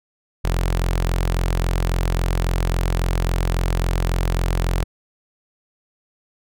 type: tone with notch filter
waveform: sawtooth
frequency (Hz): 43.65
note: F1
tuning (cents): 0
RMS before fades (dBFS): -20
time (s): 0.44-4.84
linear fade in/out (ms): 10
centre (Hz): 250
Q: 2
effects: none